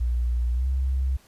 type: tone with pitch glide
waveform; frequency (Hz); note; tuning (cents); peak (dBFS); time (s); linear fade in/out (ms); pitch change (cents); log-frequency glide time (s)
sine; 60 to 65.81; B1 to C2; -49 to +11; -21; 0-1.17; 10; +160; 0.53-0.67
effects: pink hiss -57 dBFS RMS until 1.27 s + resampled to 32000 Hz